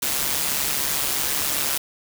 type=noise with amplitude modulation; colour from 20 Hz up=white; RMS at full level=-21 dBFS; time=0.02-1.78 s; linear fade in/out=5 ms; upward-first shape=sine; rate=141 Hz; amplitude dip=60%; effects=none